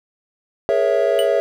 triangle chord, A# half-diminished seventh, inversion third, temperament equal with one note detuned, 415.3 / 472.9 / 554.4 / 659.3 Hz, G#4 / A#4 / C#5 / E5, 0 / +25 / 0 / 0 cents, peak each -19 / -20 / -17 / -17 dBFS, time 0.69-1.4 s, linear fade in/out 0 ms
square tone with exponential decay, 2960 Hz, F#7, in tune, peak -20 dBFS, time 1.19-1.31 s, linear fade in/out 0 ms, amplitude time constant 24 ms
effects none

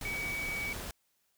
sine tone in noise, 2267 Hz, C#7, 38 cents sharp, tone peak -34 dBFS, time 0.05-0.73 s, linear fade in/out 2 ms, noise pink, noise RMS -41 dBFS, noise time 0.01-0.91 s, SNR +4 dB, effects white hiss -75 dBFS RMS until 1.37 s

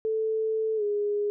sine tone with pitch glide, 440 to 412.9 Hz, A4 to G#4, 0 to -10 cents, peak -24 dBFS, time 0.05-1.3 s, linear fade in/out 0 ms, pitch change -110 cents, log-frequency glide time 0.76-0.83 s, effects none

